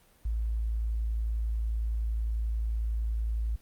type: tone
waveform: sine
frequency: 55.5 Hz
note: A1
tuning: 16 cents sharp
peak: -27 dBFS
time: 0.25-3.56 s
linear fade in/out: 5 ms
effects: pink hiss -62 dBFS RMS until 3.61 s + Opus 32 kbps